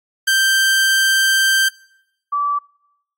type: tone pair in turn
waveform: sawtooth / sine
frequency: 1568 / 1156.3 Hz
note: G6 / D6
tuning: 0 / -27 cents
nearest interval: perfect fourth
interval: 527 cents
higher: first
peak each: -9 / -16 dBFS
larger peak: first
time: 0.27-1.69 / 2.32-2.59 s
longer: first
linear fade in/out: 10 ms
effects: noise-tail reverb RT60 0.9 s tail -26 dB re dry + AAC 64 kbps